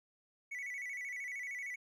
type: tone with vibrato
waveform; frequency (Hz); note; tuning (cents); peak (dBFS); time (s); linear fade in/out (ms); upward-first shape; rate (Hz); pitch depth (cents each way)
triangle; 2096; C7; +2; -38; 0.51-1.76; 10; square; 13; 98
effects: none